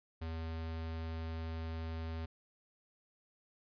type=tone; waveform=square; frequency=81.3 Hz; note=E2; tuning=23 cents flat; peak=-39 dBFS; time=0.21-2.26 s; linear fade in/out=10 ms; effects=resampled to 11025 Hz